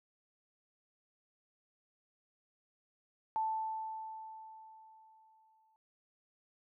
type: tone with exponential decay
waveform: sine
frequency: 880 Hz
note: A5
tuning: in tune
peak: -30 dBFS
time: 3.36-5.76 s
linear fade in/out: 0 ms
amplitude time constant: 520 ms
effects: none